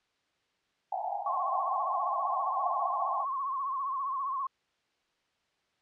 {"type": "band-pass noise", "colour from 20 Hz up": "white", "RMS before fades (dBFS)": -34, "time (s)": [0.92, 3.25], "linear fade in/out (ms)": 5, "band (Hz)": [680, 850], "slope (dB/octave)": 96}
{"type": "tone with vibrato", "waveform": "sine", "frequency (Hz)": 1082, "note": "C#6", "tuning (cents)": -42, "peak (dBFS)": -30, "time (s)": [1.26, 4.47], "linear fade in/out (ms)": 5, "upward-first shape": "sine", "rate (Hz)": 15, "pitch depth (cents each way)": 79}
{"effects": ["white hiss -74 dBFS RMS until 5.81 s", "low-pass 4000 Hz 12 dB/octave"]}